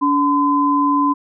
sine tone pair together, 286.6 / 1020 Hz, D4 / C6, -42 / -44 cents, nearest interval octave + minor seventh, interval 2198 cents, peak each -16 / -15 dBFS, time 0.01-1.14 s, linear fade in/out 20 ms, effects none

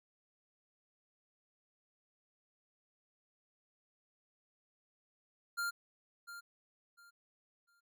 square tone with echo, 1396.9 Hz, F6, in tune, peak -35 dBFS, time 5.57-5.71 s, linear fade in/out 20 ms, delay 700 ms, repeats 3, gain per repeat -12 dB, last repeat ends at 7.81 s, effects none

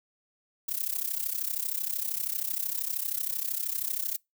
violet noise with amplitude modulation, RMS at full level -28 dBFS, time 0.68-4.17 s, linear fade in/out 10 ms, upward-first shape sine, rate 32.9 Hz, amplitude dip 85%, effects noise-tail reverb RT60 0.2 s tail -26 dB re dry

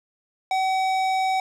sine tone with tanh clipping, 759 Hz, F#5, 44 cents sharp, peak -22 dBFS, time 0.51-1.4 s, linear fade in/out 2 ms, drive 16 dB, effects none

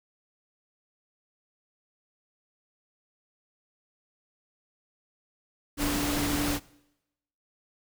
sine tone in noise, 290.6 Hz, D4, 18 cents flat, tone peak -28 dBFS, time 5.77-6.6 s, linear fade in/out 50 ms, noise pink, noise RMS -30 dBFS, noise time 5.77-6.6 s, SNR -1 dB, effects noise-tail reverb RT60 0.9 s tail -22 dB re dry

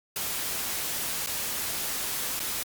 white noise with dropouts, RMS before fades -31 dBFS, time 0.16-2.63 s, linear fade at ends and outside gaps 2 ms, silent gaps 1.262-1.271 / 2.394-2.401 s, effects Opus 48 kbps

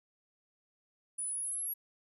sine linear sweep, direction up, 9750 to 11440 Hz, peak -34 dBFS, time 1.18-1.74 s, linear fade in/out 10 ms, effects none

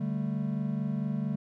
triangle chord, D suspended fourth, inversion none, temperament just, 146.83 / 195.78 / 220.2 Hz, D3 / G3 / A3, 0 / -2 / +2 cents, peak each -31 dBFS, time 0-1.36 s, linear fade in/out 10 ms, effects none

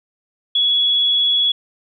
sine tone, 3371 Hz, G#7, 25 cents sharp, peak -13 dBFS, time 0.55-1.52 s, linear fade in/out 5 ms, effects none

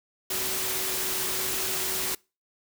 sine tone in noise, 376.9 Hz, F#4, 32 cents sharp, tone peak -39 dBFS, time 0.3-2.15 s, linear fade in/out 5 ms, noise white, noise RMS -29 dBFS, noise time 0.3-2.15 s, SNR -13 dB, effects noise-tail reverb RT60 0.3 s tail -25 dB re dry

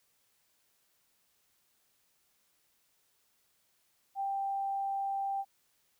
sine tone, 787 Hz, G5, 7 cents sharp, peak -31 dBFS, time 4.15-5.45 s, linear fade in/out 50 ms, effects white hiss -73 dBFS RMS until 5.99 s

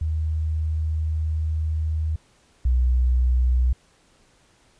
sine tone pair in turn, 78.5 / 62.31 Hz, D#2 / B1, +16 / +16 cents, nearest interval major third, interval 400 cents, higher first, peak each -21 / -16 dBFS, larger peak second, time 0.01-2.16 / 2.65-3.73 s, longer first, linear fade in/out 5 ms, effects pink hiss -59 dBFS RMS until 4.79 s + resampled to 22050 Hz

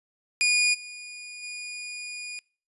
sawtooth tone with level steps, 2447 Hz, D#7, 29 cents flat, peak -16 / -35 / -31 dBFS, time 0.41-2.39 s, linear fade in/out 0 ms, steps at 0.73 / 1.42 s, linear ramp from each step 20 ms, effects noise-tail reverb RT60 0.4 s tail -25 dB re dry + resampled to 24000 Hz

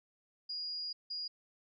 sine tone bursts at uneven times, 4867 Hz, D#8, 39 cents flat, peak -37 dBFS, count 2, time 0.49-0.93 / 1.1-1.28 s, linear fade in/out 10 ms, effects none

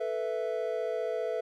triangle chord, A suspended second, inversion none, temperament just, 440 / 495 / 660 Hz, A4 / B4 / E5, 0 / +4 / +2 cents, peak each -32 dBFS, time 0-1.41 s, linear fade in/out 10 ms, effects none

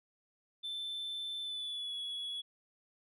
sine tone with pitch glide, 3535 to 3373 Hz, A7 to G#7, +7 to +26 cents, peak -35 dBFS, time 0.63-2.42 s, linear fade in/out 20 ms, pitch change -81 cents, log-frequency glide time 1.42-1.95 s, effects tanh soft clip ceiling -36 dBFS

